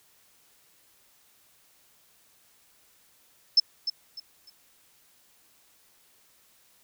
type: tone with echo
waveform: sine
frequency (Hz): 5274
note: E8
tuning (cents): 0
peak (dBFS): -14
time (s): 3.57-3.6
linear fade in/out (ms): 5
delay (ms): 300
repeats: 3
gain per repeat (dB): -11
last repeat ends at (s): 4.5
effects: white hiss -62 dBFS RMS until 6.83 s